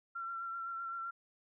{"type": "tone with vibrato", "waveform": "sine", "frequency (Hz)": 1361, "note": "F6", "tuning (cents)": -45, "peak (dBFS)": -38, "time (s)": [0.15, 1.11], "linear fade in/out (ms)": 10, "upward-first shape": "sine", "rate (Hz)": 7.8, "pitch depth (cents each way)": 24, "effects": []}